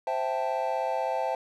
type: chord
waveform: triangle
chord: A minor seventh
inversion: first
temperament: equal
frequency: 523.3 / 659.3 / 784 / 880 Hz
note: C5 / E5 / G5 / A5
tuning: 0 / 0 / 0 / 0 cents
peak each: -30 dBFS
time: 0.07-1.35 s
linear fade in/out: 2 ms
effects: none